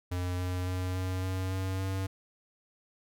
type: tone with pitch steps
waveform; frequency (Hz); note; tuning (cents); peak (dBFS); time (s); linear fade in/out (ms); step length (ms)
square; 89.8 / 90.74 / 91.69 / 92.65 / 93.61 / 94.59 / 95.58; F2 / F#2 / F#2 / F#2 / F#2 / F#2 / G2; +49 / -33 / -15 / +3 / +21 / +39 / -43; -31; 0.11-2.07; 10; 280
effects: none